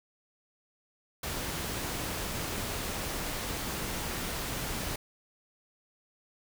pink noise, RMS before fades -35 dBFS, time 1.23-4.96 s, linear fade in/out 5 ms, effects none

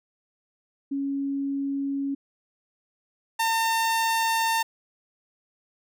sine / sawtooth tone pair in turn, 277.2 / 905.3 Hz, C#4 / A5, 0 / +49 cents, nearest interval octave + minor sixth, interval 2049 cents, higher second, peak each -25 / -18 dBFS, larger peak second, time 0.91-2.15 / 3.39-4.63 s, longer neither, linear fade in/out 10 ms, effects none

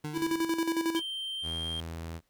25% pulse tone with exponential decay, 150.8 Hz, D3, 46 cents sharp, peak -29 dBFS, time 0.04-0.64 s, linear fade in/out 5 ms, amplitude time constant 130 ms
square tone with tremolo, 329.6 Hz, E4, in tune, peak -26 dBFS, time 0.13-1.02 s, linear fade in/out 50 ms, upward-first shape square, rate 11 Hz, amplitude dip 60%
triangle tone with pitch glide, 3136 to 3195 Hz, G7 to G7, 0 to +32 cents, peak -32 dBFS, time 0.96-1.8 s, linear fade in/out 0 ms, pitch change +32 cents, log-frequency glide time 1.37-1.53 s
sawtooth tone, 82.41 Hz, E2, in tune, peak -33 dBFS, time 1.42-2.21 s, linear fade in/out 50 ms
effects pink hiss -74 dBFS RMS until 2.29 s

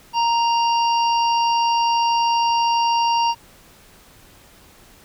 harmonic tone, 932.3 Hz, A#5, in tune, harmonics 1 / 3 / 5 / 6, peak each -16 / -26 / -30 / -32 dBFS, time 0.13-3.35 s, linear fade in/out 50 ms, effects pink hiss -49 dBFS RMS until 5.04 s

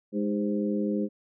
harmonic tone with a mistuned harmonic, 103.8 Hz, G#2, in tune, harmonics 2 / 3 / 4 / 5, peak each -27 / -31 / -33 / -35 dBFS, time 0.12-1.09 s, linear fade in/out 50 ms, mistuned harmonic 4, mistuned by -50 cents, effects none

